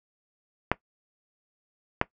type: clicks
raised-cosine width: 0.5 ms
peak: -6 dBFS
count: 2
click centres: 0.716 / 2.014 s
effects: noise-tail reverb RT60 0.1 s tail -18 dB re dry